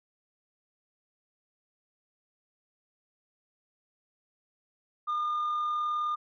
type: tone with amplitude modulation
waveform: sine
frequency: 1212 Hz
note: D#6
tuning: 46 cents flat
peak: -24 dBFS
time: 5.07-6.16 s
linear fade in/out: 20 ms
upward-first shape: sine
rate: 39.4 Hz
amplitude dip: 25%
effects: tanh soft clip ceiling -26 dBFS